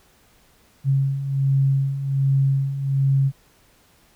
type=beating tone pair; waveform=sine; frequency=135.6 / 136.9 Hz; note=C#3 / C#3; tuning=-38 / -21 cents; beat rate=1.3 Hz; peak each=-24 / -18 dBFS; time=0.84-3.32 s; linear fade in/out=50 ms; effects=pink hiss -57 dBFS RMS until 4.15 s